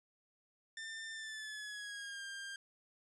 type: tone with pitch glide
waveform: sawtooth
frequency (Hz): 1793 to 1597.4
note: A6 to G6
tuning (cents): +32 to +32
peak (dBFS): -40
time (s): 0.77-2.56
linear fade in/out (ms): 2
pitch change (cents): -200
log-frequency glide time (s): 1.12-2.24
effects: resampled to 22050 Hz